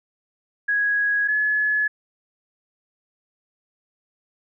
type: tone pair in turn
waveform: sine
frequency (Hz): 1661.2 / 1704.9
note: G#6 / G#6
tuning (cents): 0 / +45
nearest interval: unison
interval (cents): 45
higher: second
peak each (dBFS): -18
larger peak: neither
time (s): 0.68-1.28 / 1.28-1.88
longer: neither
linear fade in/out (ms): 10
effects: none